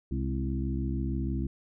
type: harmonic tone with a mistuned harmonic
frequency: 66.3 Hz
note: C2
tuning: 23 cents sharp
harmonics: 1 / 2 / 3 / 4 / 5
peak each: -31 / -34 / -36 / -37 / -38 dBFS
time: 0.11-1.47 s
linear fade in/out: 5 ms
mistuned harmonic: 3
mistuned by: +65 cents
effects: none